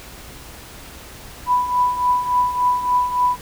sine tone with tremolo, 990 Hz, B5, 4 cents sharp, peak -12 dBFS, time 1.46-3.37 s, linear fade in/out 50 ms, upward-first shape triangle, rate 3.5 Hz, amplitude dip 75%, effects added 60 Hz sine -45 dBFS peak until 3.41 s + pink hiss -39 dBFS RMS until 3.41 s

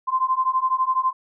sine beating tone pair, 1033 / 1045 Hz, C6 / C6, -22 / -2 cents, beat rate 12 Hz, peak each -22 / -21 dBFS, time 0.07-1.13 s, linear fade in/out 20 ms, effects none

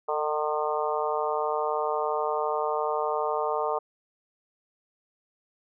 harmonic tone with a mistuned harmonic, 151.9 Hz, D#3, 41 cents flat, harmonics 3 / 4 / 5 / 6 / 7 / 8, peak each -30 / -31 / -32 / -33 / -33 / -34 dBFS, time 0.08-3.79 s, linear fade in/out 10 ms, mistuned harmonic 3, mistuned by -21 cents, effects none

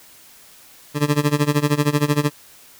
20% pulse tone with tremolo, 146.83 Hz, D3, in tune, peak -8 dBFS, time 0.94-2.31 s, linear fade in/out 50 ms, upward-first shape sine, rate 13 Hz, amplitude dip 90%, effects white hiss -47 dBFS RMS until 2.79 s

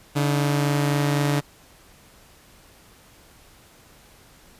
sawtooth tone pair together, 143.55 / 311.1 Hz, D3 / D#4, -39 / 0 cents, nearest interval octave + minor second, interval 1339 cents, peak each -16 / -25 dBFS, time 0.15-1.41 s, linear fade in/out 20 ms, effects pink hiss -52 dBFS RMS until 4.59 s + resampled to 32000 Hz

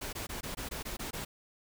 pink noise bursts, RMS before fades -39 dBFS, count 9, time 0.01-1.25 s, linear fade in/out 10 ms, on 120 ms, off 20 ms, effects none

